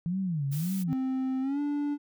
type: tone with vibrato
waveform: sine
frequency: 163 Hz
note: E3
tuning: 19 cents flat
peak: -27 dBFS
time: 0.06-0.93 s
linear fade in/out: 0 ms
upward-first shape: sine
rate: 1.8 Hz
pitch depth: 290 cents each way
type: noise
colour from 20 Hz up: blue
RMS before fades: -42 dBFS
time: 0.51-0.84 s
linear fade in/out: 20 ms
type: tone with pitch glide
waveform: triangle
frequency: 261.6 to 290.3 Hz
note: C4 to D4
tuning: 0 to -20 cents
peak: -25 dBFS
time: 0.87-1.98 s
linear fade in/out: 50 ms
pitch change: +180 cents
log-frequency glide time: 1.41-1.6 s
effects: none